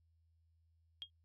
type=tone with exponential decay; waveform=sine; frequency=3251 Hz; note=G#7; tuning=38 cents flat; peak=-38 dBFS; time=1.02-1.1 s; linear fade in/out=0 ms; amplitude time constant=16 ms; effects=added 82 Hz sine -70 dBFS peak until 1.24 s + AAC 64 kbps